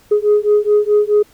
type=beating tone pair; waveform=sine; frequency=415.3 / 420 Hz; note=G#4 / G#4; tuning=0 / +19 cents; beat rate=4.7 Hz; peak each=-12 dBFS; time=0.11-1.23 s; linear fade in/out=10 ms; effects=tanh soft clip ceiling -5 dBFS + pink hiss -50 dBFS RMS until 1.33 s